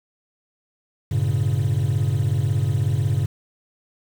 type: tone cluster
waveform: triangle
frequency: 98 / 114.4 / 140 Hz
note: G2 / A#2 / C#3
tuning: 0 / -32 / +18 cents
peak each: -20 dBFS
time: 1.11-3.26 s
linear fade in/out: 10 ms
effects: tanh soft clip ceiling -10 dBFS + 7-bit